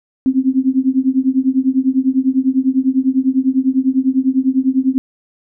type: tone with tremolo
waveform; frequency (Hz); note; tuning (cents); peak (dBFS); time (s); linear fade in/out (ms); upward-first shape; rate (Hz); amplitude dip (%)
sine; 262.8; C4; +8; -7; 0.26-4.98; 0; triangle; 10; 100
effects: none